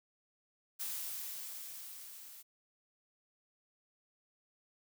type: noise with level ramp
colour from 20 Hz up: blue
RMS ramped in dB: -39 to -53 dBFS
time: 0.79-2.43 s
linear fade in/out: 20 ms
effects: none